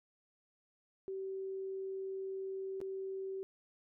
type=tone with dropouts; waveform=sine; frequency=384.3 Hz; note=G4; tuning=34 cents flat; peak=-38 dBFS; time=1.08-3.43 s; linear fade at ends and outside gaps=0 ms; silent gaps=2.804-2.814 s; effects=none